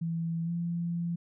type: tone with pitch glide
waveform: sine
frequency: 165.9 to 170.76 Hz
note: E3 to F3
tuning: +11 to -39 cents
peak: -29 dBFS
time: 0.01-1.16 s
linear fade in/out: 10 ms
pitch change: +50 cents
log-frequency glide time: 0.45-0.5 s
effects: none